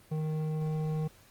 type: tone with hard clipping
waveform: triangle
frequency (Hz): 155.56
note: D#3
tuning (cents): 0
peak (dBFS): -31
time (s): 0.11-1.08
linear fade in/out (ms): 10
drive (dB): 14
effects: pink hiss -59 dBFS RMS until 1.3 s + Opus 24 kbps